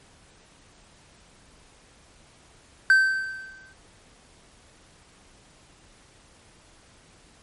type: tone with exponential decay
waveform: triangle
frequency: 1550 Hz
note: G6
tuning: 20 cents flat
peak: -10 dBFS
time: 2.9-3.73 s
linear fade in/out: 1 ms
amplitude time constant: 180 ms
effects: pink hiss -55 dBFS RMS until 7.42 s + MP3 48 kbps